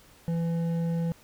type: tone with hard clipping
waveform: triangle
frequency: 167.3 Hz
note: E3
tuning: 26 cents sharp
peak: -27 dBFS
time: 0.28-1.12 s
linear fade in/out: 0 ms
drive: 11 dB
effects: pink hiss -56 dBFS RMS until 1.23 s